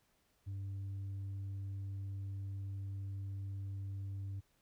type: tone with tanh clipping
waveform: sine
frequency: 98 Hz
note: G2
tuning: in tune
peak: -40 dBFS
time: 0.46-4.41 s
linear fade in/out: 20 ms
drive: 2 dB
effects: pink hiss -75 dBFS RMS until 4.61 s